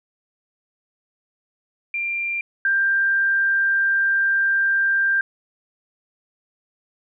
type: tone pair in turn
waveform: sine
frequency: 2380 / 1585.1 Hz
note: D7 / G6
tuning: +22 / +19 cents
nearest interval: perfect fifth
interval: 703 cents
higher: first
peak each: -22 / -16 dBFS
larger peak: second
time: 1.94-2.41 / 2.65-5.21 s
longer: second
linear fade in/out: 2 ms
effects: none